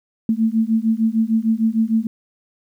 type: beating tone pair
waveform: sine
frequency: 220 / 226.6 Hz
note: A3 / A#3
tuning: 0 / -49 cents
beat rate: 6.6 Hz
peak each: -18 dBFS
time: 0.29-2.07 s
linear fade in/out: 2 ms
effects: 9-bit